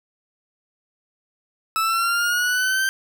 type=linear sweep; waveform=40% pulse; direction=up; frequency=1304 to 1568 Hz; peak=-18 dBFS; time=1.76-2.89 s; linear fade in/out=0 ms; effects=none